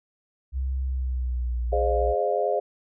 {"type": "tone with pitch glide", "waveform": "sine", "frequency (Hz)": [65.7, 59.56], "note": ["C2", "A#1"], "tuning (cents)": [8, 38], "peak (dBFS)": -24, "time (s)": [0.52, 2.15], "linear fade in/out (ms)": 50, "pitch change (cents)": -170, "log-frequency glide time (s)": [0.82, 1.64]}
{"type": "chord", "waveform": "sine", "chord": "F minor seventh", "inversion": "first", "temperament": "equal with one note detuned", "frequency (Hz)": [415.3, 523.3, 607.7, 698.5], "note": ["Ab4", "C5", "Eb5", "F5"], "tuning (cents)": [0, 0, -41, 0], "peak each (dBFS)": -27, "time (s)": [1.72, 2.6], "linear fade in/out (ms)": 10}
{"effects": []}